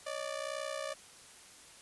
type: ring-modulated tone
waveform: sawtooth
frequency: 587 Hz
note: D5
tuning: 1 cent flat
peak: -30 dBFS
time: 0.06-0.94 s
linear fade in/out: 10 ms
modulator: 31 Hz
effects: white hiss -55 dBFS RMS until 1.81 s + resampled to 24000 Hz